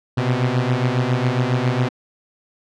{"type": "beating tone pair", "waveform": "sawtooth", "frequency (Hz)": [121.8, 129.1], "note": ["B2", "C3"], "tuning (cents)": [-24, -23], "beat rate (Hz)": 7.3, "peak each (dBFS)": -16, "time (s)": [0.17, 1.89], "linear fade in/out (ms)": 10, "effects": ["low-pass 4000 Hz 12 dB/octave"]}